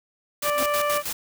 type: noise with tremolo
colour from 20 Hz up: white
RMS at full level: -29 dBFS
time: 0.42-1.13 s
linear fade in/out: 5 ms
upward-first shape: square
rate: 6.3 Hz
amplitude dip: 75%
type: harmonic tone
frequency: 587.3 Hz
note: D5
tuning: in tune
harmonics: 1 / 2 / 3 / 4 / 5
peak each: -24 / -25 / -34 / -34 / -38 dBFS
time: 0.42-1.03 s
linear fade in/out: 50 ms
type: tone with exponential growth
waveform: sawtooth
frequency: 265.1 Hz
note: C4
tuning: 23 cents sharp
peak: -22 dBFS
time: 0.51-0.63 s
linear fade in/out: 2 ms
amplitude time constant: 25 ms
effects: none